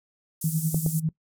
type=band-pass noise; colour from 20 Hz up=pink; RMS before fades=-35 dBFS; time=0.41-1 s; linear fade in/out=5 ms; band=8100 to 15000 Hz; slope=24 dB/octave
type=tone with tremolo; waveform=sine; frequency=158.8 Hz; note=D#3; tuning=36 cents sharp; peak=-20 dBFS; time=0.44-1.09 s; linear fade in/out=2 ms; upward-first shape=sine; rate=10 Hz; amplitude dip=80%
type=clicks; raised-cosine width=2 ms; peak=-16 / -18 dBFS; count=2; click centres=0.745 / 0.863 s
effects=noise-tail reverb RT60 0.1 s tail -21 dB re dry